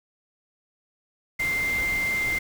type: tone in noise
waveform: sine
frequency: 2093 Hz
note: C7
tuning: in tune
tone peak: -23 dBFS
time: 1.39-2.39 s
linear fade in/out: 10 ms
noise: pink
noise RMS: -35 dBFS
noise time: 1.39-2.39 s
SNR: +9 dB
effects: none